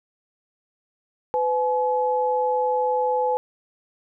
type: tone pair together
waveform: sine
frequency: 503 / 851.9 Hz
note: B4 / G#5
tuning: +32 / +44 cents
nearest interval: major sixth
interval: 912 cents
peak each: -22 dBFS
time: 1.34-3.37 s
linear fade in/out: 0 ms
effects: none